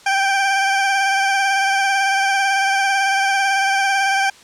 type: tone with vibrato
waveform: 20% pulse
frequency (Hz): 784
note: G5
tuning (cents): 0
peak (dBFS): -10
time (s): 0.06-4.3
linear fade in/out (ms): 5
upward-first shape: sine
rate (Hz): 18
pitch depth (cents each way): 27
effects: white hiss -45 dBFS RMS until 4.43 s + low-pass 7000 Hz 12 dB/octave